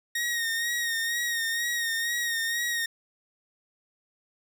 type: tone with vibrato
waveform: sawtooth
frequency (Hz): 1864.7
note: A#6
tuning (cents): 0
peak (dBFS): -23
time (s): 0.15-2.86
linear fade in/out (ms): 5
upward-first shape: sine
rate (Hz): 2.1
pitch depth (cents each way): 40
effects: none